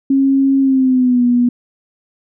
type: tone with pitch glide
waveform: sine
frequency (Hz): 271.5 to 243.3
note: C#4 to B3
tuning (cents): -36 to -26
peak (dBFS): -9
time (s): 0.1-1.49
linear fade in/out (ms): 5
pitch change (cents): -190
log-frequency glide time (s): 0.6-1.24
effects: none